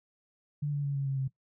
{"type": "tone with pitch steps", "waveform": "sine", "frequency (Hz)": [146.4, 143.72, 141.09, 138.5, 135.97, 133.48], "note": ["D3", "D3", "C#3", "C#3", "C#3", "C3"], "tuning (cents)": [-5, -37, 31, -1, -33, 35], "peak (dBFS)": -28, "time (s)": [0.62, 1.28], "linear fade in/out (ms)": 10, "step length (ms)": 110, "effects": ["noise-tail reverb RT60 0.1 s tail -17 dB re dry"]}